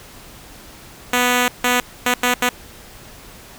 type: tone bursts at uneven times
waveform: 5% pulse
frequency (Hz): 246.9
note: B3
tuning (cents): 0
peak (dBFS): -3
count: 5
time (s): 1.13-1.48 / 1.64-1.8 / 2.06-2.14 / 2.23-2.34 / 2.42-2.49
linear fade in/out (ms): 2
effects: pink hiss -41 dBFS RMS until 3.58 s